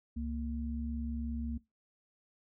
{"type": "tone pair together", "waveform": "sine", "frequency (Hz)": [68.9, 232.3], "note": ["C#2", "A#3"], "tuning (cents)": [-10, -6], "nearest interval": "octave + major sixth", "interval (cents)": 2104, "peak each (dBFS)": [-37, -37], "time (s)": [0.16, 1.58], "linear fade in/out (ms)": 10, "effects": ["noise-tail reverb RT60 0.2 s tail -19 dB re dry"]}